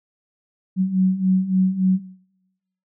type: beating tone pair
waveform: sine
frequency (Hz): 185 / 188.5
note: F#3 / F#3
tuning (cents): 0 / +32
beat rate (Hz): 3.5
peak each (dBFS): -21 / -17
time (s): 0.76-2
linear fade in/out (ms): 50
effects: noise-tail reverb RT60 0.9 s tail -21 dB re dry